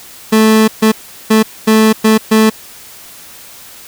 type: tone bursts at uneven times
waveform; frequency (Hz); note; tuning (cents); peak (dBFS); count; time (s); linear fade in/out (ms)
30% pulse; 218.8; A3; -9; -3; 6; 0.32-0.68 / 0.82-0.92 / 1.3-1.43 / 1.67-1.93 / 2.04-2.18 / 2.31-2.5; 10
effects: white hiss -35 dBFS RMS until 3.87 s